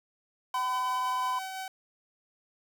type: tone with tremolo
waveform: sawtooth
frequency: 760 Hz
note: F#5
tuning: 46 cents sharp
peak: -31 dBFS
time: 0.54-1.68 s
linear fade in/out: 2 ms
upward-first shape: sine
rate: 5.9 Hz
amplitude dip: 25%
type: tone with vibrato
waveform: triangle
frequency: 1010 Hz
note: B5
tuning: 39 cents sharp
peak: -26 dBFS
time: 0.54-1.39 s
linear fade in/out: 5 ms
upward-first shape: square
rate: 19 Hz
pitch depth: 9 cents each way
effects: none